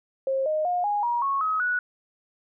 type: tone with pitch steps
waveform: sine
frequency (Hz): 535 / 618.1 / 714.1 / 825.1 / 953.3 / 1101.4 / 1272.5 / 1470.1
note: C5 / D#5 / F5 / G#5 / A#5 / C#6 / D#6 / F#6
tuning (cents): +38 / -12 / +38 / -12 / +39 / -11 / +39 / -12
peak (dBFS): -22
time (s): 0.27-1.79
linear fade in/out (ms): 2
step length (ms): 190
effects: none